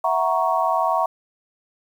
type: chord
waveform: sine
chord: F# dominant seventh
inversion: third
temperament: equal with one note detuned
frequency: 659.3 / 740 / 938.8 / 1108.7 Hz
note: E5 / F#5 / A#5 / C#6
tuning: 0 / 0 / +12 / 0 cents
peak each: -23 dBFS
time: 0.04-1.06 s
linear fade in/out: 5 ms
effects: 8-bit